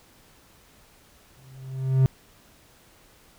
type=tone with exponential growth; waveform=triangle; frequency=132 Hz; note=C3; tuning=16 cents sharp; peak=-11 dBFS; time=1.37-2.06 s; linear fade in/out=0 ms; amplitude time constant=150 ms; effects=pink hiss -56 dBFS RMS until 3.38 s